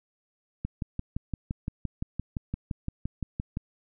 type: click train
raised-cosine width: 5 ms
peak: -18 dBFS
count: 18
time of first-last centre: 0.65-3.571 s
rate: 5.82 Hz
effects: none